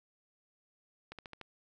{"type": "slowing click train", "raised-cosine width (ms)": 0.3, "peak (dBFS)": -29, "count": 5, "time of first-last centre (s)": [1.12, 1.413], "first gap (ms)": 67, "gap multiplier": 1.06, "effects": []}